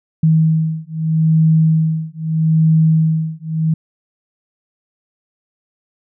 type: beating tone pair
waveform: sine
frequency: 159.1 / 159.89 Hz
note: D#3 / D#3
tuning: +39 / +47 cents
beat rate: 0.79 Hz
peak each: -14 dBFS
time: 0.23-3.74 s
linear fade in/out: 5 ms
effects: none